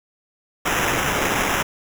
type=noise with sample-and-hold; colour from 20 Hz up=white; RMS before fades=-21 dBFS; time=0.65-1.63 s; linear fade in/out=10 ms; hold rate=4410 Hz; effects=none